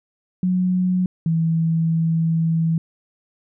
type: tone pair in turn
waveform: sine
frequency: 182.7 / 163.45 Hz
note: F#3 / E3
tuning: -22 / -14 cents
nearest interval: major second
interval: 192 cents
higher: first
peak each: -16 dBFS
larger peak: neither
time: 0.43-1.06 / 1.26-2.78 s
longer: second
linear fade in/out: 2 ms
effects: none